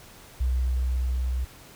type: tone with level ramp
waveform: sine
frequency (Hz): 63.1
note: B1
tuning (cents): +38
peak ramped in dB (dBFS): -21 to -24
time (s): 0.4-1.45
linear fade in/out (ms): 10
effects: pink hiss -49 dBFS RMS until 1.75 s